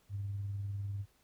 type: tone with tremolo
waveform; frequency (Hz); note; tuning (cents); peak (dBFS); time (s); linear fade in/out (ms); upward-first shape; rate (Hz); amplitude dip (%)
sine; 100; G2; +35; -33; 0.09-1.06; 50; triangle; 20; 40
effects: tanh soft clip ceiling -29 dBFS + pink hiss -70 dBFS RMS until 1.23 s